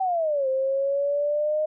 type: exponential two-way sweep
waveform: sine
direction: down then up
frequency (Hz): 777 to 523.3 to 619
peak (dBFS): -21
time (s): 0-1.66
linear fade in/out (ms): 10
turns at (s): 0.48
effects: none